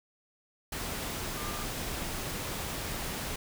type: tone in noise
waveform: sine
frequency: 1197 Hz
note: D6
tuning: 33 cents sharp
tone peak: -42 dBFS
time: 1.37-1.63 s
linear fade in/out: 5 ms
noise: pink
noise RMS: -36 dBFS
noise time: 0.72-3.36 s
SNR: -9 dB
effects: none